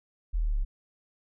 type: linear sweep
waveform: sine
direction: down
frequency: 42.16 to 32.7 Hz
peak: -24 dBFS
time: 0.33-0.65 s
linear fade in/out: 20 ms
effects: none